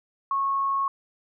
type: tone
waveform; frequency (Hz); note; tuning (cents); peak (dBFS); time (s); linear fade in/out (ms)
sine; 1097; C#6; -18; -22; 0.31-0.88; 2
effects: none